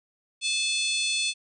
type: harmonic tone with a mistuned harmonic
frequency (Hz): 868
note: A5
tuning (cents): -24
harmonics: 3 / 4 / 5 / 6 / 7 / 8 / 9 / 10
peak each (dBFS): -29 / -29 / -31 / -40 / -36 / -41 / -40 / -33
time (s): 0.41-1.34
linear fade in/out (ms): 50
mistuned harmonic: 6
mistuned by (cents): -32
effects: none